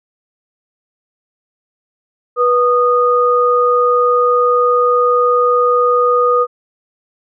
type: tone pair together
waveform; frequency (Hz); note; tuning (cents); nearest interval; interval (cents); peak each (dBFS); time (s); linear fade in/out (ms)
sine; 489.1 / 1232.5; B4 / D#6; -17 / -17; octave + major third; 1600; -12; 2.36-6.47; 50
effects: none